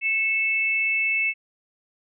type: tone pair together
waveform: sine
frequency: 2199 / 2635 Hz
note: C#7 / E7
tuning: -14 / -1 cents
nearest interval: minor third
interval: 313 cents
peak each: -24 / -22 dBFS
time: 0.01-1.34 s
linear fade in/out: 50 ms
effects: none